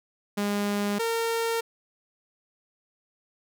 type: tone pair in turn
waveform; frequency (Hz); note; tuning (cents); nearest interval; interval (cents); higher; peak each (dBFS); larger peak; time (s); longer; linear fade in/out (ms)
sawtooth; 204.2 / 458.4; G#3 / A#4; -29 / -29; octave + major second; 1400; second; -21 / -21; neither; 0.37-0.99 / 0.99-1.61; neither; 10
effects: none